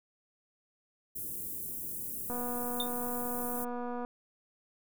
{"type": "band-stop noise", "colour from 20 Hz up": "white", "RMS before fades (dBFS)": -39, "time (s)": [1.15, 3.65], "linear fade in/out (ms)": 10, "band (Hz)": [410, 9900], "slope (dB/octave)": 24}
{"type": "click train", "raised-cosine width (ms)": 1, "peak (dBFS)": -26, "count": 426, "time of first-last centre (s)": [2.3, 4.049], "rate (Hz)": 243}
{"type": "tone with exponential decay", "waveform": "square", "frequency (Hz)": 3618, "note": "A7", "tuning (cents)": 48, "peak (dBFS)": -28, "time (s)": [2.8, 2.9], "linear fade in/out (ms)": 1, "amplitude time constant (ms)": 20}
{"effects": []}